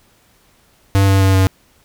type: tone with pitch steps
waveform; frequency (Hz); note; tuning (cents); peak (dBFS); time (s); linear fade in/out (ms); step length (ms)
square; 98 / 96.99 / 95.98 / 94.99; G2 / G2 / G2 / F#2; 0 / -18 / -36 / +46; -10; 0.95-1.47; 0; 130
effects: pink hiss -54 dBFS RMS until 1.84 s

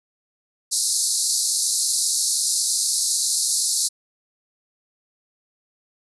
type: band-pass noise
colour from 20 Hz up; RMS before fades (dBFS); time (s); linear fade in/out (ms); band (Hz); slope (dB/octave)
white; -22; 0.71-3.89; 20; 4000 to 11000; 96
effects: none

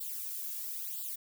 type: noise with flanger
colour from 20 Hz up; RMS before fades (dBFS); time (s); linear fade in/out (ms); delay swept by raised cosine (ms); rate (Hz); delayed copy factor
violet; -39; 0-1.16; 10; 0.24 to 1.84; 1; +0.95
effects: none

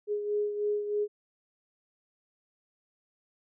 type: beating tone pair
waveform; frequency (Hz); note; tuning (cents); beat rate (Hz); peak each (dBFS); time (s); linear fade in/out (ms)
sine; 415.3 / 418.5; G#4 / G#4; 0 / +13; 3.2; -28 / -36; 0.07-1.08; 50
effects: none

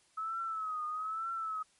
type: tone with vibrato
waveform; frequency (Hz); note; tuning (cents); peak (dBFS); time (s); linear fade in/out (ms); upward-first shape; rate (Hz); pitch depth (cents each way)
sine; 1288; E6; -41; -34; 0.17-1.63; 10; triangle; 1.1; 93
effects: white hiss -68 dBFS RMS until 1.79 s + MP3 48 kbps

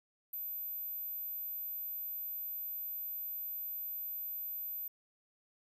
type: tone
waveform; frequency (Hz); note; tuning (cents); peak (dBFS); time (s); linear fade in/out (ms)
sine; 13710; A9; -46; -38; 0.33-4.88; 5
effects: none

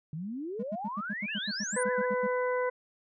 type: exponential sweep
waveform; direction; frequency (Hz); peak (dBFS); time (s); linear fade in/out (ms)
sine; up; 146.83 to 9500; -34; 0.13-1.83; 2
type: tone bursts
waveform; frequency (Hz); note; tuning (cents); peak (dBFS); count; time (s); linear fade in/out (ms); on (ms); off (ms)
triangle; 206.2; G#3; -12; -30; 14; 0.59-2.271; 10; 43; 83
type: tone with vibrato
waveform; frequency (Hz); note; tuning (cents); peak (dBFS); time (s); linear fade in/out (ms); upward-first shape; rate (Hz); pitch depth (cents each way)
sine; 1611; G6; +47; -37; 1.28-2.06; 10; triangle; 6.7; 180
type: harmonic tone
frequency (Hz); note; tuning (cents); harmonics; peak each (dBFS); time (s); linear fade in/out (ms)
500; B4; +21; 1 / 2 / 3 / 4; -28 / -34 / -38 / -40; 1.76-2.7; 10
effects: none

